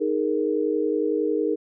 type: chord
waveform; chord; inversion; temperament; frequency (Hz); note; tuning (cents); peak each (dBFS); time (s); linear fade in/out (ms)
sine; D# suspended fourth; none; equal; 311.1 / 415.3 / 466.2; D#4 / G#4 / A#4; 0 / 0 / 0; -25; 0-1.56; 20
effects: none